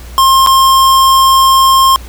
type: tone with dropouts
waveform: square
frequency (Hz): 1064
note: C6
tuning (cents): +29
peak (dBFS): -5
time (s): 0.18-1.96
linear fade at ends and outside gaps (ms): 0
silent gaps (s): 0.463-0.471
effects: added 60 Hz sine -27 dBFS peak until 2.08 s + pink hiss -36 dBFS RMS until 2.08 s